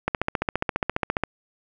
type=click train; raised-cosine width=0.5 ms; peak=-7 dBFS; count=18; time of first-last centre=0.08-1.236 s; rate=14.7 Hz; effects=none